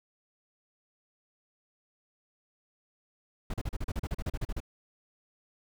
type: noise bursts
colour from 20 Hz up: brown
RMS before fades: -32 dBFS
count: 15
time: 3.5-4.603 s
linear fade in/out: 5 ms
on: 39 ms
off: 37 ms
effects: none